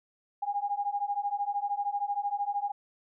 sine beating tone pair, 806 / 819 Hz, G5 / G#5, +48 / -24 cents, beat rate 13 Hz, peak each -32 / -31 dBFS, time 0.42-2.72 s, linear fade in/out 10 ms, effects none

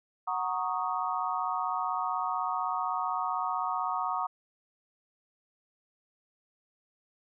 sine chord, D# minor seventh, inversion first, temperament equal, 740 / 932.3 / 1108.7 / 1244.5 Hz, F#5 / A#5 / C#6 / D#6, 0 / 0 / 0 / 0 cents, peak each -34 dBFS, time 0.27-4.27 s, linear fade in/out 10 ms, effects none

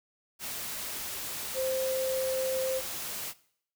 sine tone in noise, 523.3 Hz, C5, in tune, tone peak -28 dBFS, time 1.54-2.82 s, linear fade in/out 50 ms, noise white, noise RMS -37 dBFS, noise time 0.39-3.34 s, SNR +6 dB, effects noise-tail reverb RT60 0.6 s tail -19 dB re dry

